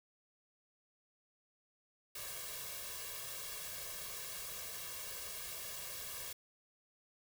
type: noise with comb filter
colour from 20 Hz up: white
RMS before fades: -45 dBFS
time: 2.15-6.33 s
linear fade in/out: 5 ms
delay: 1.8 ms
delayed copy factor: +1
effects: none